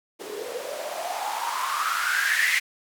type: noise with band-pass filter sweep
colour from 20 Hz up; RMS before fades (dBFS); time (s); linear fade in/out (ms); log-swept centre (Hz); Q
blue; -27; 0.19-2.6; 20; 380 to 2100; 8.4
effects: none